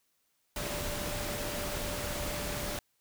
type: tone in noise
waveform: sine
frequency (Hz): 587.3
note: D5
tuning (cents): 0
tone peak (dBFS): -41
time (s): 0.56-2.79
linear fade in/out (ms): 2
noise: pink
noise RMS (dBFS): -36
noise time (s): 0.56-2.79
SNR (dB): -8
effects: white hiss -75 dBFS RMS until 3 s